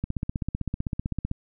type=click train; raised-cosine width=5 ms; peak=-15 dBFS; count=21; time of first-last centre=0.04-1.314 s; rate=15.7 Hz; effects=none